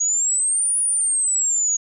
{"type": "exponential two-way sweep", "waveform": "sine", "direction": "up then down", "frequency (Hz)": [6645, 9800, 6645], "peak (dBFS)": -17, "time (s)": [0, 1.77], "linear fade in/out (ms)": 10, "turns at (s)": 0.78, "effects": []}